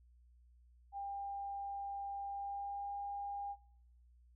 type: tone with pitch glide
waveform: sine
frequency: 798 to 805.9 Hz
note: G5 to G5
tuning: +31 to +48 cents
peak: -40 dBFS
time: 0.92-3.56 s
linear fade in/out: 50 ms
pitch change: +17 cents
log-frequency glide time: 2.27-2.94 s
effects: noise-tail reverb RT60 0.7 s tail -21 dB re dry + added 60 Hz sine -62 dBFS peak until 4.35 s